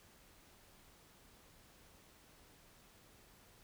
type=silence; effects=pink hiss -64 dBFS RMS until 3.63 s